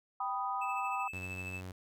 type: chord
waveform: sine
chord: G augmented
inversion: none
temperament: equal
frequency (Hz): 784 / 987.8 / 1244.5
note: G5 / B5 / D#6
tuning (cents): 0 / 0 / 0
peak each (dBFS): -37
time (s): 0.2-1.08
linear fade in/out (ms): 5
type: tone with tremolo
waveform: triangle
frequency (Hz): 2622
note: E7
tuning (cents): -10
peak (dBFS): -37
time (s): 0.61-1.61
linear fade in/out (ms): 10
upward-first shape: sine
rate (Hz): 13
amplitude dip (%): 55
type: tone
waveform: sawtooth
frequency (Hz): 92.6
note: F#2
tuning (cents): +2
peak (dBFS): -38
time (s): 1.13-1.72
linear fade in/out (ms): 5
effects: none